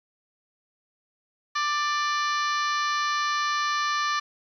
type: harmonic tone with a mistuned harmonic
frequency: 590 Hz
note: D5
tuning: 8 cents sharp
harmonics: 2 / 3 / 4 / 5 / 6 / 7 / 8 / 9 / 10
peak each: -25 / -30 / -36 / -39 / -39 / -36 / -41 / -41 / -40 dBFS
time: 1.55-4.2 s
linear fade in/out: 10 ms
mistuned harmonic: 8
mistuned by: -28 cents
effects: 10-bit

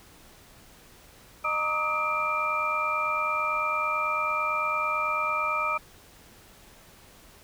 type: tone cluster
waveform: sine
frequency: 613 / 927 / 1180 / 1269 / 2372 Hz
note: D#5 / A#5 / D6 / D#6 / D7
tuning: -26 / -10 / +8 / +34 / +17 cents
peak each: -35 / -35 / -35 / -27 / -30 dBFS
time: 1.44-5.78 s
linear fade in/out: 10 ms
effects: pink hiss -53 dBFS RMS until 7.43 s

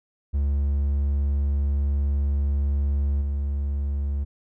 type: tone with level steps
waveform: triangle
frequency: 70.6 Hz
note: C#2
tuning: 32 cents sharp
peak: -18 / -21 dBFS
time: 0.33-4.25 s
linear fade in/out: 20 ms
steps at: 3.21 s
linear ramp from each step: 10 ms
effects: none

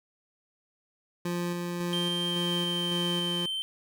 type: tone with tremolo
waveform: 25% pulse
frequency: 174.61 Hz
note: F3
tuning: in tune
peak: -25 dBFS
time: 1.25-3.46 s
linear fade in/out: 5 ms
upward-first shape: square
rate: 1.8 Hz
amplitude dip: 25%
type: tone with pitch glide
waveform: triangle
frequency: 3150 to 3105 Hz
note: G7 to G7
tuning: +8 to -17 cents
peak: -28 dBFS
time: 1.93-3.62 s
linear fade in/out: 0 ms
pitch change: -25 cents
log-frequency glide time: 2.21-3.49 s
effects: none

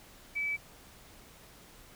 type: tone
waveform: sine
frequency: 2300 Hz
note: D7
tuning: 37 cents flat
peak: -30 dBFS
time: 0.35-0.57 s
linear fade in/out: 20 ms
effects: pink hiss -55 dBFS RMS until 1.95 s

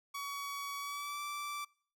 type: tone with pitch glide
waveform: sawtooth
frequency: 1129 to 1166.1 Hz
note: C#6 to D6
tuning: +31 to -13 cents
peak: -35 dBFS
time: 0.14-1.65 s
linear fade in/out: 10 ms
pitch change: +56 cents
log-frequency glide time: 0.78-1.21 s
effects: noise-tail reverb RT60 0.5 s tail -24 dB re dry

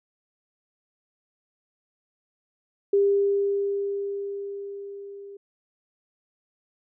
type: tone with level ramp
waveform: sine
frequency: 400 Hz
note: G4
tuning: 35 cents sharp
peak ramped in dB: -16 to -39 dBFS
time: 2.93-5.37 s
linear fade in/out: 5 ms
effects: none

